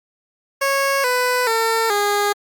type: tone with pitch steps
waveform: 15% pulse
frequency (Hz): 550 / 498.6 / 451.9 / 409.7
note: C#5 / B4 / A4 / G#4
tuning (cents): -14 / +16 / +46 / -24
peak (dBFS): -10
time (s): 0.61-2.33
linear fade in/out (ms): 10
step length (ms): 430
effects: Opus 48 kbps